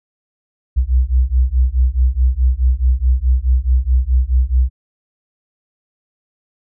sine beating tone pair, 60.9 / 65.6 Hz, B1 / C2, -24 / +5 cents, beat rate 4.7 Hz, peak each -14 dBFS, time 0.76-4.7 s, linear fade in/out 20 ms, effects none

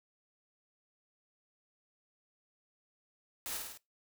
white noise with echo, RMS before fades -40 dBFS, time 3.46-3.57 s, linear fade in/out 0 ms, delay 51 ms, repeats 4, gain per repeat -3 dB, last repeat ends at 3.774 s, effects noise-tail reverb RT60 0.2 s tail -21 dB re dry

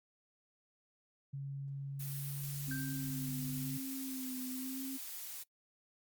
sine tone with pitch glide, 138.59 to 141.75 Hz, C#3 to C#3, 0 to +39 cents, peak -39 dBFS, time 1.33-3.78 s, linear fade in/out 10 ms, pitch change +39 cents, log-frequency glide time 1.96-2.64 s
blue noise, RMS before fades -45 dBFS, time 1.99-5.44 s, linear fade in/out 20 ms
sine tone with vibrato, 261.6 Hz, C4, in tune, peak -40 dBFS, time 2.67-4.98 s, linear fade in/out 20 ms, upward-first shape sine, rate 1 Hz, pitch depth 40 cents each way
triangle tone with exponential decay, 1568 Hz, G6, in tune, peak -39 dBFS, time 2.71-3.36 s, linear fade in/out 2 ms, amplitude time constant 140 ms
effects noise-tail reverb RT60 0.1 s tail -21 dB re dry + Opus 48 kbps

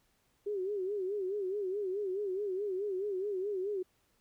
sine tone with vibrato, 392 Hz, G4, in tune, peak -32 dBFS, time 0.46-3.83 s, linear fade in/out 10 ms, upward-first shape sine, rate 4.7 Hz, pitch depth 120 cents each way, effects pink hiss -73 dBFS RMS until 4.2 s

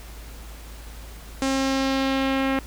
sawtooth tone with low-pass filter sweep, 268.5 Hz, C4, 45 cents sharp, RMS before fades -23 dBFS, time 1.42-2.59 s, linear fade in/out 0 ms, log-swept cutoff 7600 to 2300 Hz, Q 1.5, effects added 54 Hz sine -38 dBFS peak until 2.66 s + pink hiss -45 dBFS RMS until 2.66 s

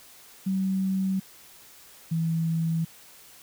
sine tone pair in turn, 190.8 / 163.72 Hz, G3 / E3, -47 / -12 cents, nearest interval minor third, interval 265 cents, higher first, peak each -23 / -23 dBFS, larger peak neither, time 0.46-1.2 / 2.11-2.85 s, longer neither, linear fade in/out 10 ms, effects white hiss -51 dBFS RMS until 3.42 s

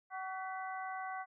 harmonic tone with a mistuned harmonic, 377.3 Hz, F#4, 34 cents sharp, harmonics 2 / 3 / 4 / 5, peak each -41 / -45 / -47 / -49 dBFS, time 0.1-1.26 s, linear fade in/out 50 ms, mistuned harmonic 5, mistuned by +83 cents, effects none

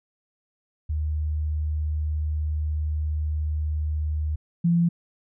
sine tone pair in turn, 76.4 / 170.62 Hz, D#2 / F3, -31 / -40 cents, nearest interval octave + major second, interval 1391 cents, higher second, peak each -23 / -17 dBFS, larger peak second, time 0.89-4.36 / 4.64-4.89 s, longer first, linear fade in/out 10 ms, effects none

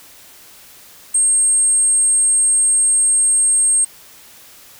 sine tone, 8500 Hz, C9, 26 cents sharp, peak -11 dBFS, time 1.14-3.85 s, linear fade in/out 10 ms, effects white hiss -43 dBFS RMS until 4.79 s

